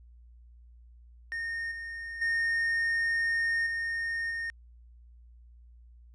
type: tone with level steps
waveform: triangle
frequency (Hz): 1838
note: A#6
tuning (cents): -25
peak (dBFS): -30 / -35 / -24 / -28 / -30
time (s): 1.32-4.5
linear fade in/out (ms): 0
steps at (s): 1.71 / 2.21 / 3.66 / 4.3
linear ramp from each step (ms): 10
effects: added 59 Hz sine -51 dBFS peak until 6.14 s + resampled to 22050 Hz